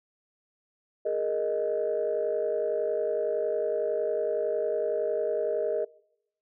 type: chord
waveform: sine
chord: Ab suspended second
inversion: none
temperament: equal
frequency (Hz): 415.3 / 466.2 / 622.3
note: Ab4 / Bb4 / Eb5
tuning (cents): 0 / 0 / 0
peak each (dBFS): -30 / -29 / -28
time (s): 1.05-5.85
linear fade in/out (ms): 10
effects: noise-tail reverb RT60 0.8 s tail -24 dB re dry + tanh soft clip ceiling -18 dBFS